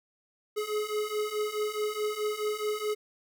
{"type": "beating tone pair", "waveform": "square", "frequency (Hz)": [420.7, 425.4], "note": ["G#4", "G#4"], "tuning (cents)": [22, 42], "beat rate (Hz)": 4.7, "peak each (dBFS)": [-34, -32], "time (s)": [0.56, 2.95], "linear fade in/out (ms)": 20, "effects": []}